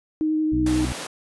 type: tone with vibrato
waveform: sine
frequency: 311 Hz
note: D#4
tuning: 1 cent flat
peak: -19 dBFS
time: 0.21-0.85 s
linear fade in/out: 0 ms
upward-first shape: triangle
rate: 11 Hz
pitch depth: 14 cents each way
type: harmonic tone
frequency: 62.7 Hz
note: B1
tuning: 27 cents sharp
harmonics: 1 / 2 / 3 / 4 / 5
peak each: -27 / -29 / -37 / -35 / -39 dBFS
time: 0.52-0.93 s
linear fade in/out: 5 ms
type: high-pass noise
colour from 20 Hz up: pink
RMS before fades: -33 dBFS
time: 0.66-1.07 s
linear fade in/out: 5 ms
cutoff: 290 Hz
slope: 12 dB/octave
effects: resampled to 24000 Hz